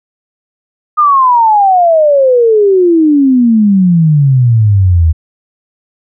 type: exponential sweep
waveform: sine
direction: down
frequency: 1237 to 77.78 Hz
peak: -4 dBFS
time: 0.97-5.13 s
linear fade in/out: 20 ms
effects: none